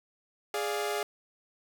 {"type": "chord", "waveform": "sawtooth", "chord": "D diminished", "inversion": "second", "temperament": "equal", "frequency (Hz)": [415.3, 587.3, 698.5], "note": ["Ab4", "D5", "F5"], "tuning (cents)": [0, 0, 0], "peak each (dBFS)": [-28, -33, -32], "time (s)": [0.54, 1.03], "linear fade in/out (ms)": 2, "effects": []}